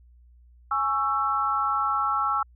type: chord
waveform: sine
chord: C# minor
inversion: second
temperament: just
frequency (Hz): 831.5 / 1108.7 / 1330.5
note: G#5 / C#6 / E6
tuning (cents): +2 / 0 / +16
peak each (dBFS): -29 / -28 / -24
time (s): 0.71-2.43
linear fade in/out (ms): 5
effects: added 60 Hz sine -51 dBFS peak until 2.55 s